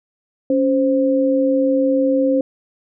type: tone pair together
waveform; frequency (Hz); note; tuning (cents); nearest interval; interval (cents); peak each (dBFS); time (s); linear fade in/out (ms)
sine; 277.2 / 523.3; C#4 / C5; 0 / 0; major seventh; 1100; -16; 0.5-2.41; 2
effects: none